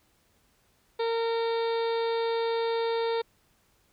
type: harmonic tone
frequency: 459 Hz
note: A#4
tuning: 27 cents flat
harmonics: 1 / 2 / 3 / 4 / 5 / 6 / 7 / 8 / 9 / 10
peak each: -26 / -33 / -42 / -44 / -44 / -51 / -52 / -41 / -48 / -48 dBFS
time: 0.99-3.22 s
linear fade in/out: 10 ms
effects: pink hiss -67 dBFS RMS until 3.92 s